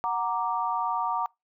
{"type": "chord", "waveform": "sine", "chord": "Gb augmented", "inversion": "none", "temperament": "equal", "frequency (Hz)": [740, 932.3, 1174.7], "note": ["Gb5", "Bb5", "D6"], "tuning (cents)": [0, 0, 0], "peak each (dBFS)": [-31, -28, -30], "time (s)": [0.04, 1.26], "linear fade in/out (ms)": 0, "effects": ["noise-tail reverb RT60 0.2 s tail -25 dB re dry"]}